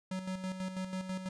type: tone with tremolo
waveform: square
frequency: 187 Hz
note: F#3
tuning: 19 cents sharp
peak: -35 dBFS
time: 0.11-1.29 s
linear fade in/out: 5 ms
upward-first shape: square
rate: 6.1 Hz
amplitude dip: 55%
effects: resampled to 22050 Hz